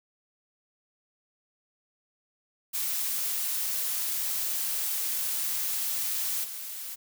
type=noise with level steps; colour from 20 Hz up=blue; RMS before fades=-30 / -38 dBFS; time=2.73-6.96 s; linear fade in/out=20 ms; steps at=6.43 s; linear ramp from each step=20 ms; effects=none